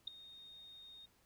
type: tone with ADSR envelope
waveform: sine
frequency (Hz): 3700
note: A#7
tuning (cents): -14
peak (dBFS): -34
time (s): 0.07-1.06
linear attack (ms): 8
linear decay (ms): 3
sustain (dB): -19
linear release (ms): 8
effects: pink hiss -72 dBFS RMS until 1.25 s